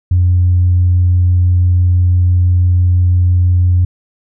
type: tone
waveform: sine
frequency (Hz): 89.4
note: F2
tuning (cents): +41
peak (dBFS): -6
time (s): 0.11-3.85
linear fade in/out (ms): 5
effects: tanh soft clip ceiling -3 dBFS